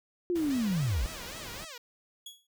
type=linear sweep; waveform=sine; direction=down; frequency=362.6 to 41.68 Hz; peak=-26 dBFS; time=0.3-1.06 s; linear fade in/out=0 ms
type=noise; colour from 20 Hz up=pink; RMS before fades=-44 dBFS; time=0.35-1.65 s; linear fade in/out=10 ms
type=tone with vibrato; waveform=5% pulse; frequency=554.4 Hz; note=C#5; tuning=in tune; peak=-31 dBFS; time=0.5-1.78 s; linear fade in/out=5 ms; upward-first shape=sine; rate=3.7 Hz; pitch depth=290 cents each way
type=tone with exponential decay; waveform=sawtooth; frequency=3348 Hz; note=G#7; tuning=13 cents sharp; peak=-36 dBFS; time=2.26-2.47 s; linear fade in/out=5 ms; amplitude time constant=45 ms
effects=none